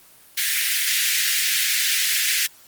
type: high-pass noise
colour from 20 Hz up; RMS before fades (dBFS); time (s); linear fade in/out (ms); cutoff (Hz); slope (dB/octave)
pink; -21; 0.37-2.47; 10; 1700; 48
effects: white hiss -50 dBFS RMS until 2.67 s + Opus 24 kbps